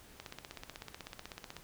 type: click train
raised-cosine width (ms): 0.2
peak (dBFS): -26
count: 23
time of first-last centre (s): 0.2-1.566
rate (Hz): 16.1
effects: pink hiss -57 dBFS RMS until 1.63 s